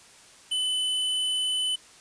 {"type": "tone", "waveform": "square", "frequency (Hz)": 3014, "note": "F#7", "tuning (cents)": 31, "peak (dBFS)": -25, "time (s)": [0.51, 1.76], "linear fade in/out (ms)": 10, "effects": ["white hiss -52 dBFS RMS until 2 s", "resampled to 22050 Hz"]}